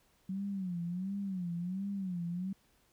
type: tone with vibrato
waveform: sine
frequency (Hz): 185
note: F#3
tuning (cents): 0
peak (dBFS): -34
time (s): 0.29-2.53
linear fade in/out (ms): 5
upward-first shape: sine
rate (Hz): 1.4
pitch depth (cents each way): 140
effects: pink hiss -70 dBFS RMS until 2.92 s